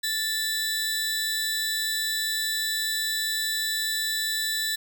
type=tone pair together; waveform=sawtooth; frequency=1760 / 3951 Hz; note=A6 / B7; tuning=0 / 0 cents; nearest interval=octave + major second; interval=1400 cents; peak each=-26 / -24 dBFS; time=0.03-4.76 s; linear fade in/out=10 ms; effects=none